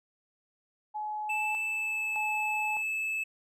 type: tone with tremolo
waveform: sine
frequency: 849 Hz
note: G#5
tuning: 38 cents sharp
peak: -32 dBFS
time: 0.94-2.83 s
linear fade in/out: 20 ms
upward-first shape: square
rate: 0.82 Hz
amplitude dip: 80%
type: tone with pitch glide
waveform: triangle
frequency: 2637 to 2613 Hz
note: E7 to E7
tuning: 0 to -16 cents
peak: -28 dBFS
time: 1.29-3.24 s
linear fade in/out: 10 ms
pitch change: -16 cents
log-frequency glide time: 1.64-2.04 s
effects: none